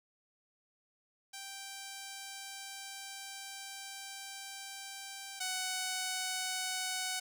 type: tone pair in turn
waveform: 5% pulse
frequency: 784 / 744.7 Hz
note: G5 / F#5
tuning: 0 / +11 cents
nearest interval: minor second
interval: 89 cents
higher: first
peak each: -32 / -23 dBFS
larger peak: second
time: 1.33-5.4 / 5.4-7.2 s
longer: first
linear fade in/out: 10 ms
effects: none